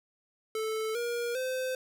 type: tone with pitch steps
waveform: square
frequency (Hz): 438.4 / 475.3 / 515.4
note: A4 / A#4 / C5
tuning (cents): -6 / +34 / -26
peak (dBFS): -31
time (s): 0.55-1.75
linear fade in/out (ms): 2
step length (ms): 400
effects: none